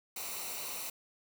white noise with comb filter, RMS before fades -40 dBFS, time 0.16-0.9 s, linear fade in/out 5 ms, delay 0.6 ms, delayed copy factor -0.65, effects none

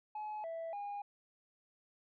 sine tone with pitch steps, 850 / 659 / 814 Hz, G#5 / E5 / G#5, +40 / -1 / -35 cents, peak -37 dBFS, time 0.15-1.02 s, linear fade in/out 5 ms, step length 290 ms, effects tanh soft clip ceiling -38 dBFS

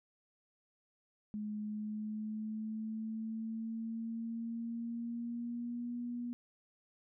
sine tone with pitch glide, 211 to 241 Hz, G#3 to B3, +28 to -42 cents, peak -37 dBFS, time 1.34-6.33 s, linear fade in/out 0 ms, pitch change +230 cents, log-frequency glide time 1.6-5.97 s, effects none

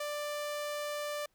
sawtooth tone, 590 Hz, D5, 8 cents sharp, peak -31 dBFS, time 0-1.26 s, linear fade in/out 5 ms, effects pink hiss -75 dBFS RMS until 1.34 s

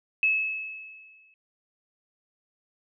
sine tone with exponential decay, 2592 Hz, E7, 30 cents flat, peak -18 dBFS, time 0.23-1.34 s, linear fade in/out 1 ms, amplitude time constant 240 ms, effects none

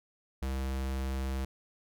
square tone, 66.3 Hz, C2, 23 cents sharp, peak -32 dBFS, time 0.42-1.45 s, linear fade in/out 5 ms, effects none

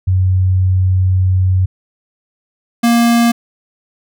sine / square tone pair in turn, 93 / 234.8 Hz, F#2 / A#3, +9 / +13 cents, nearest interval octave + major third, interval 1604 cents, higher second, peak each -9 dBFS, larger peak neither, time 0.07-1.66 / 2.83-3.32 s, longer first, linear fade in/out 10 ms, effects none

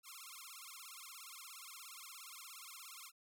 5% pulse tone with vibrato, 1200 Hz, D6, 37 cents sharp, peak -39 dBFS, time 0.03-3.12 s, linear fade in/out 50 ms, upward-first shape sine, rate 17 Hz, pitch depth 250 cents each way, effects none

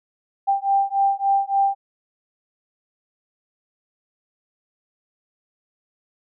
sine beating tone pair, 788 / 791.5 Hz, G5 / G5, +9 / +17 cents, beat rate 3.5 Hz, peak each -20 dBFS, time 0.47-1.75 s, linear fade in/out 20 ms, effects none

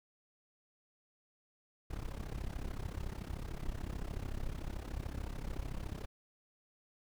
brown noise with amplitude modulation, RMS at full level -37 dBFS, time 1.9-6.06 s, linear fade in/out 10 ms, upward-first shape sine, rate 33.6 Hz, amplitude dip 85%, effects none

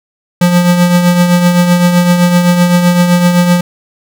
square tone with tremolo, 176.3 Hz, F3, 17 cents sharp, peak -4 dBFS, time 0.41-3.61 s, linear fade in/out 5 ms, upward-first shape triangle, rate 7.8 Hz, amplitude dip 55%, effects none

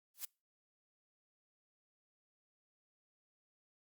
blue noise with exponential growth, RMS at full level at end -36 dBFS, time 0.14-0.25 s, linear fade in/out 5 ms, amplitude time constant 23 ms, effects noise-tail reverb RT60 0.3 s tail -26 dB re dry + Opus 48 kbps

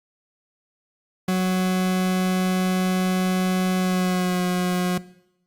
40% pulse tone with pitch glide, 185 to 180.46 Hz, F#3 to F#3, 0 to -43 cents, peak -18 dBFS, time 1.28-4.98 s, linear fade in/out 5 ms, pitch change -43 cents, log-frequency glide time 3.78-4.42 s, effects noise-tail reverb RT60 0.8 s tail -19 dB re dry + Opus 48 kbps

